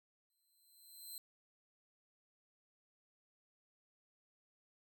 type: tone with exponential growth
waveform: 5% pulse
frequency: 4094 Hz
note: C8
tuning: 38 cents flat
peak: -38 dBFS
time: 0.3-1.18 s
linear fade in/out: 1 ms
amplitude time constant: 190 ms
effects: none